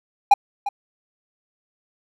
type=tone with echo; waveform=triangle; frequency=810 Hz; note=G#5; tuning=43 cents flat; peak=-5 dBFS; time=0.31-0.34 s; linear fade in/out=5 ms; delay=350 ms; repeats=1; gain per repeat=-15 dB; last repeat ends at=0.69 s; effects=none